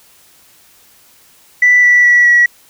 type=tone with pitch steps; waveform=sine; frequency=1975.5 / 1959.6 / 1943.8 / 1928.2 Hz; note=B6 / B6 / B6 / B6; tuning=0 / -14 / -28 / -42 cents; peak=-4 dBFS; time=1.62-2.46 s; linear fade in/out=5 ms; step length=210 ms; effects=tanh soft clip ceiling -1 dBFS + white hiss -47 dBFS RMS until 2.69 s